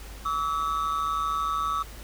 triangle ring-modulated tone, 1220 Hz, D#6, 34 cents flat, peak -20 dBFS, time 0.25-1.83 s, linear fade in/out 10 ms, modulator 76.3 Hz, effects added 52 Hz sine -41 dBFS peak until 2.03 s + pink hiss -46 dBFS RMS until 2.03 s

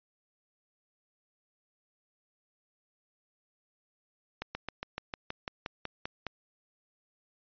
slowing click train, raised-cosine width 0.3 ms, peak -19 dBFS, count 12, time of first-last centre 4.42-6.267 s, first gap 130 ms, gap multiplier 1.05, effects resampled to 11025 Hz

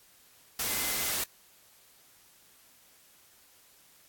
sine tone in noise, 2057 Hz, C7, 30 cents flat, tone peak -42 dBFS, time 0.67-1.12 s, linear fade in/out 5 ms, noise white, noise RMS -31 dBFS, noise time 0.59-1.24 s, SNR -14 dB, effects white hiss -60 dBFS RMS until 4.08 s + AAC 64 kbps

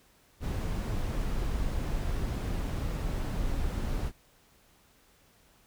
brown noise, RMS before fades -31 dBFS, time 0.4-4.12 s, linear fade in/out 50 ms, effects pink hiss -63 dBFS RMS until 5.66 s

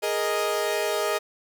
sawtooth chord, Ab suspended second, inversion none, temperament equal, 415.3 / 466.2 / 622.3 Hz, Ab4 / Bb4 / Eb5, 0 / 0 / 0 cents, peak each -24 / -26 / -23 dBFS, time 0.02-1.19 s, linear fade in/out 20 ms, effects none

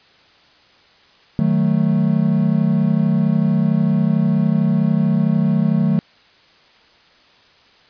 triangle chord, D# diminished, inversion none, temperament equal with one note detuned, 155.56 / 186.5 / 220 Hz, D#3 / F#3 / A3, 0 / +14 / 0 cents, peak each -16 dBFS, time 1.39-5.99 s, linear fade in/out 0 ms, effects white hiss -51 dBFS RMS until 7.89 s + resampled to 11025 Hz

